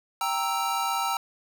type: chord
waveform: square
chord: E diminished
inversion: first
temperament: equal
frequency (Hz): 784 / 932.3 / 1318.5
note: G5 / Bb5 / E6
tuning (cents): 0 / 0 / 0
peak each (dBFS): -31 / -30 / -30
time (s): 0.21-1.17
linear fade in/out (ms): 2
effects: none